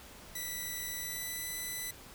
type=tone with pitch glide; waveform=5% pulse; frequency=1973 to 1995.9 Hz; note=B6 to B6; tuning=-2 to +18 cents; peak=-27 dBFS; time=0.35-1.91 s; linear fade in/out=5 ms; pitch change=+20 cents; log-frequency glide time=0.99-1.48 s; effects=pink hiss -52 dBFS RMS until 2.14 s